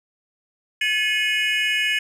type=tone cluster; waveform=triangle; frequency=1717 / 2174 / 2493 / 2929 Hz; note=A6 / C#7 / D#7 / F#7; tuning=-43 / -34 / +3 / -18 cents; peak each=-23 dBFS; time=0.81-1.99 s; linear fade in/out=5 ms; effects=none